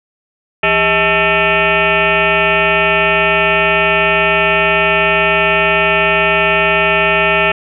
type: tone with frequency modulation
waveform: sine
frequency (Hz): 1568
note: G6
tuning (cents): 0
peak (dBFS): -9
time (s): 0.63-7.52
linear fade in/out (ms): 5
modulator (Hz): 233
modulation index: 5.4
effects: none